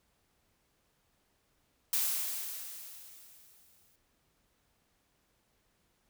blue noise with exponential decay, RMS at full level -29 dBFS, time 1.93-3.96 s, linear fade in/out 2 ms, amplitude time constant 440 ms, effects pink hiss -74 dBFS RMS until 6.09 s

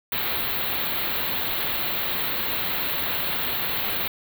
white band-stop noise, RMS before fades -26 dBFS, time 0.12-4.08 s, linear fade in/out 2 ms, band 4300 to 13000 Hz, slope 96 dB/octave, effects none

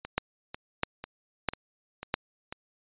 two click trains, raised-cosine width 0.3 ms, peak -9 / -21 dBFS, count 4 / 6, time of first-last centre 0.18-2.141 / 0.05-2.525 s, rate 1.53 / 2.02 Hz, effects resampled to 8000 Hz

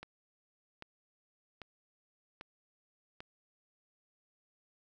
click train, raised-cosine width 0.3 ms, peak -29 dBFS, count 5, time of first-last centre 0.03-3.205 s, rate 1.26 Hz, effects none

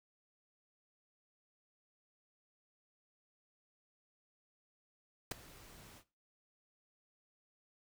pink noise with ADSR envelope, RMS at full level -34 dBFS, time 5.31-6.04 s, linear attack 6 ms, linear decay 9 ms, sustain -23 dB, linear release 70 ms, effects noise-tail reverb RT60 0.3 s tail -17 dB re dry

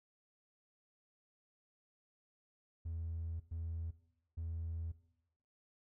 triangle tone bursts at uneven times, 82.41 Hz, E2, in tune, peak -36 dBFS, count 3, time 2.85-3.4 / 3.51-3.91 / 4.37-4.92 s, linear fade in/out 10 ms, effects noise-tail reverb RT60 0.8 s tail -18 dB re dry + tanh soft clip ceiling -34 dBFS

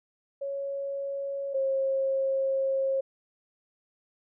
sine tone pair in turn, 555 / 538 Hz, C#5 / C5, +2 / +48 cents, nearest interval minor second, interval 54 cents, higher first, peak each -30 / -24 dBFS, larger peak second, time 0.41-1.54 / 1.54-3.01 s, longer second, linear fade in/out 10 ms, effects none

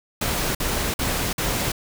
pink noise bursts, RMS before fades -24 dBFS, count 4, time 0.21-1.72 s, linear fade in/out 5 ms, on 340 ms, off 50 ms, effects none

